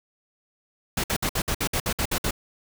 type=noise bursts; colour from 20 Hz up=pink; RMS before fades=-25 dBFS; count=11; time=0.97-2.309 s; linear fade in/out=5 ms; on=69 ms; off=58 ms; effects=none